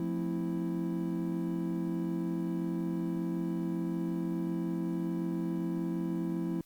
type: chord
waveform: triangle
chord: F major seventh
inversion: none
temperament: equal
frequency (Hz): 174.61 / 220 / 261.6 / 329.6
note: F3 / A3 / C4 / E4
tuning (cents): 0 / 0 / 0 / 0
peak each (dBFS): -32 / -38 / -38 / -33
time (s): 0-6.61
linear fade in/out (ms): 2
effects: white hiss -65 dBFS RMS until 6.65 s + Opus 48 kbps